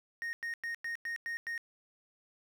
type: tone bursts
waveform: triangle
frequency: 1857 Hz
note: A#6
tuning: 7 cents flat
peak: -33 dBFS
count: 7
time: 0.22-1.578 s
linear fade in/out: 0 ms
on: 110 ms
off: 98 ms
effects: 11-bit